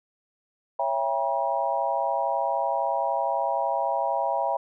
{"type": "chord", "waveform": "sine", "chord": "C# diminished seventh", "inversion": "none", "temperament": "just", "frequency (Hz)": [554.4, 665.2, 798.3, 957.9], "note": ["C#5", "E5", "G5", "Bb5"], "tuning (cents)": [0, 16, 31, 47], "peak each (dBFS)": [-30, -28, -28, -28], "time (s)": [0.79, 4.57], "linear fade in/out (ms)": 5, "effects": []}